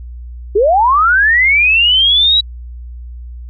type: linear sweep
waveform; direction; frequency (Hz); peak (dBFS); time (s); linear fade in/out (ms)
sine; up; 374.6 to 3918; -7; 0.55-2.41; 10
effects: added 60 Hz sine -26 dBFS peak until 3.49 s